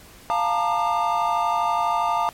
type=chord; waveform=triangle; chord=Bb major seventh; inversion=second; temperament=equal with one note detuned; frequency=698.5 / 880 / 932.3 / 1203.5 Hz; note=F5 / A5 / Bb5 / D6; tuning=0 / 0 / 0 / +42 cents; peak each=-23 dBFS; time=0.3-2.29 s; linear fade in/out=0 ms; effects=pink hiss -47 dBFS RMS until 2.33 s + MP3 64 kbps